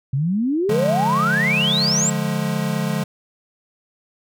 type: exponential sweep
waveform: sine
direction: up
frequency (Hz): 127.5 to 7720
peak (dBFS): -17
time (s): 0.13-2.1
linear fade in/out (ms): 5
type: chord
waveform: square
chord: D diminished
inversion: none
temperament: just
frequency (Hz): 146.83 / 176.2 / 211.4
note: D3 / F3 / Ab3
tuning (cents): 0 / +16 / +31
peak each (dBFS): -25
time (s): 0.69-3.04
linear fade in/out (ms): 5
effects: none